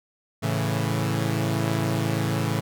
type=chord; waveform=sawtooth; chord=A major; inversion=none; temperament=equal; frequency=110 / 138.59 / 164.81 Hz; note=A2 / C#3 / E3; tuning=0 / 0 / 0 cents; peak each=-22 / -24 / -24 dBFS; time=0.42-2.61 s; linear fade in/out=20 ms; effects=none